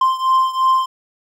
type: beating tone pair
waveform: triangle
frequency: 1045 / 1047.9 Hz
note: C6 / C6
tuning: -2 / +2 cents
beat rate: 2.9 Hz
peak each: -13 / -16 dBFS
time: 0.01-0.86 s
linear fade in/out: 5 ms
effects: none